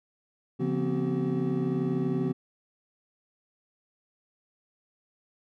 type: tone cluster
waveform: triangle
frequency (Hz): 140.8 / 173.4 / 242.5 / 262.8 / 379.6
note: C#3 / F3 / B3 / C4 / F#4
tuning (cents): +27 / -12 / -31 / +8 / +44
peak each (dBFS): -30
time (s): 0.59-2.33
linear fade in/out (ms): 20
effects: none